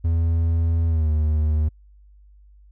triangle tone with pitch glide, 82.8 to 76.81 Hz, E2 to D#2, +8 to -22 cents, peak -15 dBFS, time 0.04-1.69 s, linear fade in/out 10 ms, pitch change -130 cents, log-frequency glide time 0.87-1.1 s, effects added 50 Hz sine -47 dBFS peak until 2.71 s

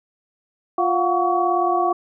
sine tone cluster, 351.2 / 700 / 738 / 1127 Hz, F4 / F5 / F#5 / C#6, +10 / +4 / -5 / +28 cents, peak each -22 dBFS, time 0.78-1.93 s, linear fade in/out 5 ms, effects none

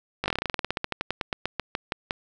slowing click train, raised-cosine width 0.3 ms, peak -10 dBFS, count 26, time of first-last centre 0.24-2.109 s, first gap 19 ms, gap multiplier 1.1, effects none

